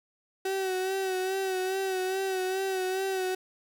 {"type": "tone with vibrato", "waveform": "35% pulse", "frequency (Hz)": 378.4, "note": "F#4", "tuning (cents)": 39, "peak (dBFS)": -26, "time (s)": [0.45, 3.35], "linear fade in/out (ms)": 5, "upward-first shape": "sine", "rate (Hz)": 2.4, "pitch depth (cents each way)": 38, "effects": []}